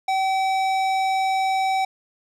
sine tone with tanh clipping, 766 Hz, G5, 40 cents flat, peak -21 dBFS, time 0.08-1.85 s, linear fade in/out 5 ms, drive 16 dB, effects none

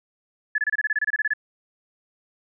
sine tone bursts, 1713 Hz, A6, 47 cents flat, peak -19 dBFS, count 14, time 0.55-1.336 s, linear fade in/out 5 ms, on 32 ms, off 26 ms, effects none

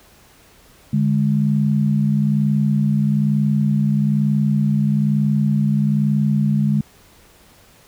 sine tone pair together, 146.4 / 207.5 Hz, D3 / G#3, -5 / -1 cents, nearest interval tritone, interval 604 cents, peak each -17 dBFS, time 0.93-6.81 s, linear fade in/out 5 ms, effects pink hiss -50 dBFS RMS until 7.87 s

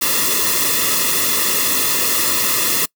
white noise with comb filter, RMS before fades -17 dBFS, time 0.01-2.86 s, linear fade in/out 10 ms, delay 1.3 ms, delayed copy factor -1, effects noise-tail reverb RT60 0.1 s tail -25 dB re dry

